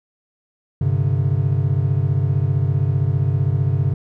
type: chord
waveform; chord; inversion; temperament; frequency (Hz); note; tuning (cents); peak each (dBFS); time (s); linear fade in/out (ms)
triangle; G suspended fourth; none; equal with one note detuned; 98 / 131.49 / 146.83; G2 / C3 / D3; 0 / +9 / 0; -18 / -17 / -20; 0.81-3.94; 5
effects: none